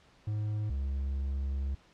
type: tone pair in turn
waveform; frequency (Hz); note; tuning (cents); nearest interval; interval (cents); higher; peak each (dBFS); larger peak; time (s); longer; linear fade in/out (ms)
triangle; 106.1 / 68.31; G#2 / C#2; +38 / -25; minor sixth; 763; first; -28; neither; 0.27-0.7 / 0.7-1.75; second; 5
effects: pink hiss -62 dBFS RMS until 1.93 s + low-pass 5000 Hz 12 dB/octave